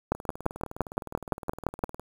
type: two click trains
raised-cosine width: 1 ms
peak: -10 / -24 dBFS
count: 11 / 37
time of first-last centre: 0.12-1.838 / 0.15-1.996 s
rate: 5.82 / 19.5 Hz
effects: 7-bit